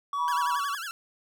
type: tone with tremolo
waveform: triangle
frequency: 1132 Hz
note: C#6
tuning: 36 cents sharp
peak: -25 dBFS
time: 0.13-0.75 s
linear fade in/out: 2 ms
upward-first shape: triangle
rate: 4.8 Hz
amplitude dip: 25%
type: tone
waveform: sine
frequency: 974 Hz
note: B5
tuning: 24 cents flat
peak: -26 dBFS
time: 0.17-0.6 s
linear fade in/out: 50 ms
type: tone with vibrato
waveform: sawtooth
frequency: 1500 Hz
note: F#6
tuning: 23 cents sharp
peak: -30 dBFS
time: 0.28-0.91 s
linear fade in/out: 0 ms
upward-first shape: sine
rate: 11 Hz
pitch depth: 220 cents each way
effects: none